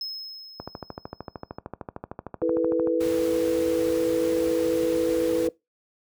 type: tone with exponential decay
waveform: triangle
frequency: 5170 Hz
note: E8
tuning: 34 cents flat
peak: -27 dBFS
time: 0.01-1.58 s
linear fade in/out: 2 ms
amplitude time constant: 340 ms
type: click train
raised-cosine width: 1 ms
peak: -19 dBFS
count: 31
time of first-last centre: 0.6-2.873 s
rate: 13.2 Hz
type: chord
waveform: sine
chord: E suspended fourth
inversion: none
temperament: equal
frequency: 329.6 / 440 / 493.9 Hz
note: E4 / A4 / B4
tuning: 0 / 0 / 0 cents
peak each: -25 / -28 / -23 dBFS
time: 2.42-5.49 s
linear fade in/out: 2 ms
type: noise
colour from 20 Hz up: pink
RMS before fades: -38 dBFS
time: 3-5.48 s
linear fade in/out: 10 ms
effects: noise-tail reverb RT60 0.2 s tail -21 dB re dry + high-pass 60 Hz 12 dB/octave